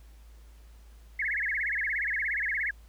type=tone with vibrato; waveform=sine; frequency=1910 Hz; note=A#6; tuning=42 cents sharp; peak=-27 dBFS; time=1.19-2.71 s; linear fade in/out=5 ms; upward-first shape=sine; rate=17 Hz; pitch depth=260 cents each way; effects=added 55 Hz sine -49 dBFS peak until 2.88 s + pink hiss -63 dBFS RMS until 2.88 s